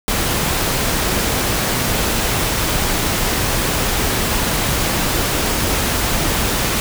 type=noise; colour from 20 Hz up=pink; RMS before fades=-18 dBFS; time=0.08-6.8 s; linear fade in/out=0 ms; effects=none